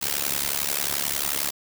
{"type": "noise with amplitude modulation", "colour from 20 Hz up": "white", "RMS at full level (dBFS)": -22, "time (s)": [0.01, 1.51], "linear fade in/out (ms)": 20, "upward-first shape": "sine", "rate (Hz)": 71.2, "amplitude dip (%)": 100, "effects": []}